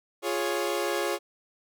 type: chord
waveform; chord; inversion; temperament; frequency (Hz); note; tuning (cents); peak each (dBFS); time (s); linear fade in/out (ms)
sawtooth; Db major; first; equal; 349.2 / 415.3 / 554.4; F4 / Ab4 / Db5; 0 / 0 / 0; -27; 0.22-1.19; 50
effects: none